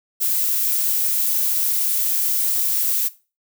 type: noise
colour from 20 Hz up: violet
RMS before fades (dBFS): -20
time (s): 0.2-3.09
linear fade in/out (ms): 20
effects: noise-tail reverb RT60 0.3 s tail -17 dB re dry